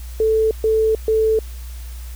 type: tone bursts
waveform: sine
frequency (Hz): 440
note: A4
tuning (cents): 0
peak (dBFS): -13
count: 3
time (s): 0.2-1.39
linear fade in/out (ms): 2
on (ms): 310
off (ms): 130
effects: added 60 Hz sine -29 dBFS peak until 2.15 s + white hiss -44 dBFS RMS until 2.15 s